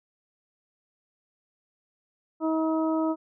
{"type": "harmonic tone", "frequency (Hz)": 318.9, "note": "D#4", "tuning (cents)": 43, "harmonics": [1, 2, 3, 4], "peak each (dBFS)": [-24, -30, -34, -36], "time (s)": [2.4, 3.16], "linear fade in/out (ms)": 50, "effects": []}